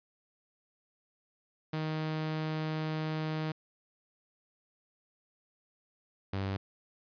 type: tone pair in turn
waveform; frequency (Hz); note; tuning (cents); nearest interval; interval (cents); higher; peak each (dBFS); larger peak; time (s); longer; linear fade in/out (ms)
sawtooth; 156.4 / 97.31; D#3 / G2; +9 / -12; minor sixth; 821; first; -28; neither; 1.73-3.52 / 6.33-6.57; first; 5
effects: resampled to 11025 Hz